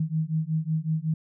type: beating tone pair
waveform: sine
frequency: 155.7 / 161.1 Hz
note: D#3 / E3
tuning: +2 / -39 cents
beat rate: 5.4 Hz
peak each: -27 dBFS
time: 0-1.14 s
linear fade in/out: 5 ms
effects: none